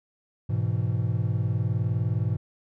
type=chord; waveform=triangle; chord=E major; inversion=first; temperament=equal; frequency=103.83 / 123.47 / 164.81 Hz; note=G#2 / B2 / E3; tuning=0 / 0 / 0 cents; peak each=-24 / -25 / -30 dBFS; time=0.49-2.37 s; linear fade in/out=10 ms; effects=none